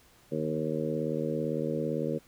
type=harmonic tone with a mistuned harmonic; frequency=77.78 Hz; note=D#2; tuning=in tune; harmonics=2 / 3 / 4 / 5 / 6 / 7; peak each=-35 / -35 / -36 / -37 / -34 / -36 dBFS; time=0.31-2.19 s; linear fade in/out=20 ms; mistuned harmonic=2; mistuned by=-26 cents; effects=pink hiss -60 dBFS RMS until 2.27 s

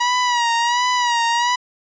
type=tone with vibrato; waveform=sawtooth; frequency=962 Hz; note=B5; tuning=46 cents flat; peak=-12 dBFS; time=0-1.56 s; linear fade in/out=10 ms; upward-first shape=sine; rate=1.4 Hz; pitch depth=61 cents each way; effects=resampled to 16000 Hz

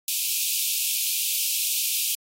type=high-pass noise; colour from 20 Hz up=white; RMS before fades=-25 dBFS; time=0.08-2.15 s; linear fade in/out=2 ms; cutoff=2400 Hz; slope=96 dB/octave; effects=AAC 48 kbps

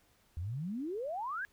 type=exponential sweep; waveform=sine; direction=up; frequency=77.7 to 1700 Hz; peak=-35 dBFS; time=0.37-1.45 s; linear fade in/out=0 ms; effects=pink hiss -69 dBFS RMS until 1.52 s

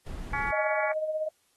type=noise; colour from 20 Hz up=brown; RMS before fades=-37 dBFS; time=0.06-0.51 s; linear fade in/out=5 ms
type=harmonic tone; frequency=281.7 Hz; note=C#4; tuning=28 cents sharp; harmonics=3 / 4 / 5 / 6 / 7 / 8; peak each=-32 / -36 / -36 / -36 / -36 / -35 dBFS; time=0.33-0.92 s; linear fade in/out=5 ms
type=tone with tremolo; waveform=sine; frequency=622.3 Hz; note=D#5; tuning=in tune; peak=-25 dBFS; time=0.52-1.29 s; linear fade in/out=10 ms; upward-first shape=sine; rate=16 Hz; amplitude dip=55%
effects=white hiss -69 dBFS RMS until 1.56 s + AAC 32 kbps

